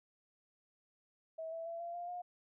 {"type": "tone with pitch steps", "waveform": "sine", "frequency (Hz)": [646, 658.8, 671.9, 685.2, 698.8, 712.7], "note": ["E5", "E5", "E5", "F5", "F5", "F5"], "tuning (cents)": [-35, -1, 33, -33, 1, 35], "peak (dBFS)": -40, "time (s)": [1.38, 2.22], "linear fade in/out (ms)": 10, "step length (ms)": 140, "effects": []}